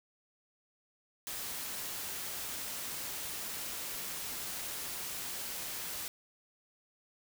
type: noise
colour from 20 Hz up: white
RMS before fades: -40 dBFS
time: 1.27-6.08 s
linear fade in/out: 0 ms
effects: none